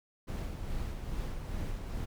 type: noise with tremolo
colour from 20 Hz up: brown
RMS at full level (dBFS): -35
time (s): 0.27-2.06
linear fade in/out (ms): 20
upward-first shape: sine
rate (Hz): 2.4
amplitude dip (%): 40
effects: none